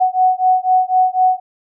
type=beating tone pair; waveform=sine; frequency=740 / 744 Hz; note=F#5 / F#5; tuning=0 / +9 cents; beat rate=4 Hz; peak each=-14 dBFS; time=0-1.4 s; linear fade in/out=20 ms; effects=none